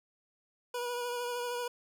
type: tone with vibrato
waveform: 25% pulse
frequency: 485.6 Hz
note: B4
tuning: 29 cents flat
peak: -30 dBFS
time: 0.74-1.68 s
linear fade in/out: 5 ms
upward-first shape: sine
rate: 13 Hz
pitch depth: 22 cents each way
effects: none